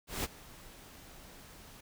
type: noise with ADSR envelope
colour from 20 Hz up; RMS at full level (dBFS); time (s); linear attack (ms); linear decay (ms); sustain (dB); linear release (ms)
pink; -33; 0.07-1.81; 170; 27; -20; 7
effects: none